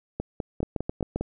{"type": "two click trains", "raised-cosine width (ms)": 2, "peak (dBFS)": [-15, -14], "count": [6, 5], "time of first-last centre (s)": [[0.2, 1.21], [0.63, 1.16]], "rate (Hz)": [4.95, 7.55], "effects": []}